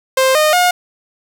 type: tone with pitch steps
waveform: sawtooth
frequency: 525 / 613.6 / 717.2 Hz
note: C5 / D#5 / F5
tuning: +6 / -24 / +46 cents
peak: -6 dBFS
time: 0.17-0.71 s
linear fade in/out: 5 ms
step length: 180 ms
effects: 7-bit